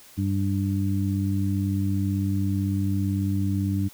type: harmonic tone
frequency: 98 Hz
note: G2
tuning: in tune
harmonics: 1 / 2 / 3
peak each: -24 / -27 / -29 dBFS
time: 0.17-3.89 s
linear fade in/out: 20 ms
effects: white hiss -50 dBFS RMS until 3.93 s